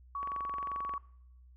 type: tone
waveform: sine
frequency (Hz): 1125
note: C#6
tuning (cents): +25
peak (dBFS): -34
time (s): 0.15-0.98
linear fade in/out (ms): 2
type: click train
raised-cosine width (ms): 0.5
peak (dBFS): -30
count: 17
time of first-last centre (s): 0.23-0.938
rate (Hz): 22.6
effects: noise-tail reverb RT60 0.7 s tail -20 dB re dry + added 62 Hz sine -54 dBFS peak until 1.56 s